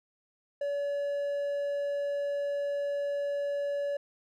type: tone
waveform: triangle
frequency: 570 Hz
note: C#5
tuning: 48 cents sharp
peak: -27 dBFS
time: 0.61-3.97 s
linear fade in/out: 5 ms
effects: none